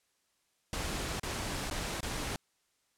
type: noise with dropouts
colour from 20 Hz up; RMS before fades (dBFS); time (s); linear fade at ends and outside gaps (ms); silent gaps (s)
pink; -36; 0.73-2.36; 1; 1.197-1.232 / 1.7-1.71 / 2.006-2.029
effects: white hiss -75 dBFS RMS until 2.97 s + low-pass 10000 Hz 12 dB/octave